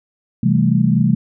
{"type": "chord", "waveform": "sine", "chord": "A minor seventh", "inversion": "first", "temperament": "equal", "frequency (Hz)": [130.81, 164.81, 196, 220], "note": ["C3", "E3", "G3", "A3"], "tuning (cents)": [0, 0, 0, 0], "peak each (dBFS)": -17, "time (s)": [0.43, 1.15], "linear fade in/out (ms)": 5, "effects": []}